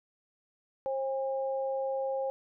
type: tone pair together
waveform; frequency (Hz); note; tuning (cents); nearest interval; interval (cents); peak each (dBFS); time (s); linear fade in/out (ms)
sine; 535 / 809.7; C5 / G#5; +38 / -44; perfect fifth; 718; -30 / -37; 0.86-2.3; 0
effects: none